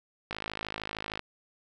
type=click train; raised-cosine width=0.3 ms; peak=-18 dBFS; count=48; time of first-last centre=0.31-1.193 s; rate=53.2 Hz; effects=none